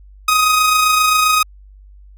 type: tone with amplitude modulation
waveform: sawtooth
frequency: 1254 Hz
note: D#6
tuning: 13 cents sharp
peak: -6 dBFS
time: 0.28-1.43 s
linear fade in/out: 5 ms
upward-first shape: sine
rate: 27.6 Hz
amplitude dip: 35%
effects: added 49 Hz sine -39 dBFS peak until 2.17 s